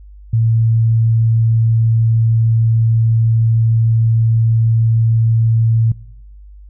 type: tone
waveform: sine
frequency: 113.3 Hz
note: A#2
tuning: 49 cents flat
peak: -10 dBFS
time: 0.33-5.92 s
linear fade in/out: 5 ms
effects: noise-tail reverb RT60 0.8 s tail -21 dB re dry + added 50 Hz sine -35 dBFS peak until 6.69 s